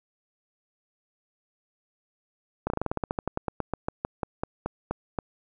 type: slowing click train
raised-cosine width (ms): 1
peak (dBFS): -13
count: 23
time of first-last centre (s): 2.67-5.188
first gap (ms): 31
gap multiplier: 1.11
effects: none